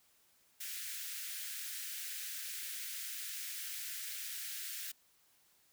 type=high-pass noise; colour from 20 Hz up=white; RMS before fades=-43 dBFS; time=0.6-4.92 s; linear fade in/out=10 ms; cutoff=1500 Hz; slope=48 dB/octave; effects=white hiss -70 dBFS RMS until 5.72 s